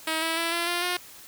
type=tone with pitch steps; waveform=5% pulse; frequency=318.9 / 326.2 / 333.6 / 341.2 / 349 / 356.9 Hz; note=D#4 / E4 / E4 / F4 / F4 / F4; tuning=+43 / -18 / +21 / -40 / -1 / +38 cents; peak=-14 dBFS; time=0.07-0.97 s; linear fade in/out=5 ms; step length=150 ms; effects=white hiss -47 dBFS RMS until 1.27 s